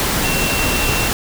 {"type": "tone in noise", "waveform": "sine", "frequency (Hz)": 2719, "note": "F7", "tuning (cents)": -47, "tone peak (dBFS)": -22, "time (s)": [0.24, 1.08], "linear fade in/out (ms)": 0, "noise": "pink", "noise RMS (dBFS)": -18, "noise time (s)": [0, 1.13], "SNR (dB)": -7, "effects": []}